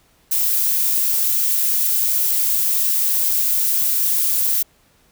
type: noise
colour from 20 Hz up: violet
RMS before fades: -18 dBFS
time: 0.31-4.63 s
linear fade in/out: 10 ms
effects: pink hiss -57 dBFS RMS until 5.11 s